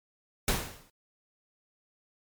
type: noise with exponential decay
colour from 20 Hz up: pink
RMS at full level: -24 dBFS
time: 0.48-0.9 s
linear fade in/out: 2 ms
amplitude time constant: 91 ms
effects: MP3 96 kbps